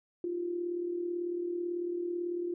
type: tone with amplitude modulation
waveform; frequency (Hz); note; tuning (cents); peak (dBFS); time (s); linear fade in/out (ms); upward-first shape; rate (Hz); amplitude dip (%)
sine; 349.2; F4; 0; -29; 0.24-2.54; 2; sine; 38.1; 55
effects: none